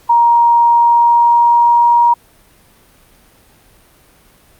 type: tone with pitch glide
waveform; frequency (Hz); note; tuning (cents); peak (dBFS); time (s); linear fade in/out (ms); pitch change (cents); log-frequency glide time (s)
sine; 941 to 948.1; A#5 to A#5; +16 to +29; -6; 0.09-2.14; 10; +13; 0.7-1.97
effects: pink hiss -48 dBFS RMS until 4.59 s + Opus 48 kbps